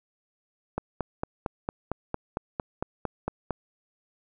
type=click train; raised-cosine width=1 ms; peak=-14 dBFS; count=13; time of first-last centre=0.78-3.507 s; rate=4.4 Hz; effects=none